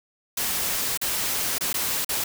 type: noise with dropouts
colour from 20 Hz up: white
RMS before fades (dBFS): -26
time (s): 0.37-2.24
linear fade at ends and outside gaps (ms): 5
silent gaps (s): 0.975-1.014 / 1.584-1.608 / 1.73-1.741 / 2.047-2.09
effects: none